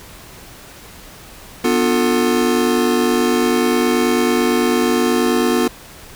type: chord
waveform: square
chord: B half-diminished seventh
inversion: none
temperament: just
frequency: 246.9 / 296.3 / 355.6 / 444.5 Hz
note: B3 / D4 / F4 / A4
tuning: 0 / +15 / +31 / +18 cents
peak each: -18 / -24 / -19 / -21 dBFS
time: 1.64-5.68 s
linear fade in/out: 5 ms
effects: pink hiss -39 dBFS RMS until 6.15 s